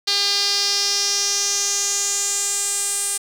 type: tone with band-pass filter sweep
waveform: sawtooth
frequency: 402.4 Hz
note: G4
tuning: 45 cents sharp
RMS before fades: -21 dBFS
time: 0.07-3.18 s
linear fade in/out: 10 ms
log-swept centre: 4400 to 8800 Hz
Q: 4.7
effects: 7-bit